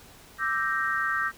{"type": "chord", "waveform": "sine", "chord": "E half-diminished seventh", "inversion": "third", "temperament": "equal", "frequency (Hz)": [1174.7, 1318.5, 1568, 1864.7], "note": ["D6", "E6", "G6", "Bb6"], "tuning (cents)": [0, 0, 0, 0], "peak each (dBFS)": [-32, -31, -28, -30], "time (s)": [0.38, 1.32], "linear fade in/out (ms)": 50, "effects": ["pink hiss -51 dBFS RMS until 1.37 s"]}